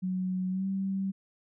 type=tone with pitch glide; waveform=sine; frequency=185 to 193.3 Hz; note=F#3 to G3; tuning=0 to -24 cents; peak=-28 dBFS; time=0.02-1.12 s; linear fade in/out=20 ms; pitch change=+76 cents; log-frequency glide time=0.5-0.66 s; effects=none